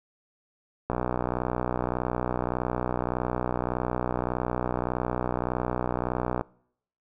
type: click train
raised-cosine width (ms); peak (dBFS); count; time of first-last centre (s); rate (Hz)
1; -13; 341; 0.9-6.411; 61.7
effects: noise-tail reverb RT60 0.7 s tail -24 dB re dry